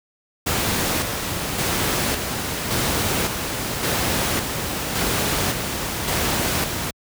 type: noise with tremolo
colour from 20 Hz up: pink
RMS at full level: -21 dBFS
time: 0.46-6.91 s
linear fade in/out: 10 ms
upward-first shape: square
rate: 0.89 Hz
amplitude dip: 40%
effects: high-pass 60 Hz 12 dB/octave